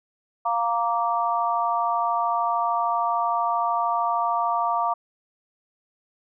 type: chord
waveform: sine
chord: Bb major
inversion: second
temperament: just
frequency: 699.2 / 932.3 / 1165.4 Hz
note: F5 / Bb5 / D6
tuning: +2 / 0 / -14 cents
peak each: -25 dBFS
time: 0.45-4.94 s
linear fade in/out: 10 ms
effects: none